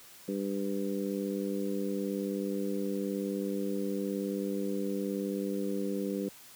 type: harmonic tone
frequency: 99 Hz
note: G2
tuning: 18 cents sharp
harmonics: 2 / 3 / 4 / 5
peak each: -34 / -36 / -37 / -38 dBFS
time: 0.28-6.29 s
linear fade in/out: 5 ms
effects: white hiss -53 dBFS RMS until 6.55 s + high-pass 60 Hz 12 dB/octave